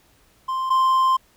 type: tone pair in turn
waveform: triangle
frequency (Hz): 1046.5 / 1046.5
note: C6 / C6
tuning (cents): 0 / 0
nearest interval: unison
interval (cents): 0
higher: neither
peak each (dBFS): -20 / -13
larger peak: second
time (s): 0.48-0.7 / 0.7-1.17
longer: second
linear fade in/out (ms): 10
effects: pink hiss -58 dBFS RMS until 1.36 s